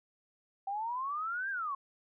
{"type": "exponential two-way sweep", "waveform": "sine", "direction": "up then down", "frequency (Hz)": [770, 1631, 1064], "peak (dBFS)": -33, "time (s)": [0.67, 1.75], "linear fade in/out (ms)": 5, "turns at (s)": 1.5, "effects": []}